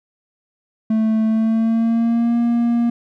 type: tone with pitch glide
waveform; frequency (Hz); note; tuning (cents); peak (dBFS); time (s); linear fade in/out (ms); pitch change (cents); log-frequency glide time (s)
triangle; 220 to 235.8; A3 to A#3; 0 to +20; -12; 0.9-2.9; 5; +120; 1.26-2.37
effects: none